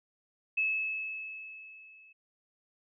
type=tone with level ramp; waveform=sine; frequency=2597 Hz; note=E7; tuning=26 cents flat; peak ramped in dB=-25 to -55 dBFS; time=0.57-2.13 s; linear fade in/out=10 ms; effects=none